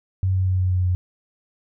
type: tone with pitch steps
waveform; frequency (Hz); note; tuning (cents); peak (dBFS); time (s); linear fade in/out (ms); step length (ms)
sine; 94.3 / 93.54 / 92.79 / 92.04 / 91.3 / 90.56; F#2 / F#2 / F#2 / F#2 / F#2 / F#2; +33 / +19 / +5 / -9 / -23 / -37; -17; 0.23-0.95; 0; 120
effects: none